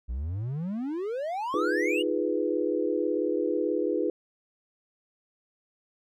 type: exponential sweep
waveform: triangle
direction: up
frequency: 55.4 to 3000 Hz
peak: -27 dBFS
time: 0.08-2.03 s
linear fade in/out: 20 ms
type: chord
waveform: sine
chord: F half-diminished seventh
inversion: third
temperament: equal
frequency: 311.1 / 349.2 / 415.3 / 493.9 Hz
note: Eb4 / F4 / Ab4 / Cb5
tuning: 0 / 0 / 0 / 0 cents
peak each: -30 dBFS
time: 1.54-4.1 s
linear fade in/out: 2 ms
effects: none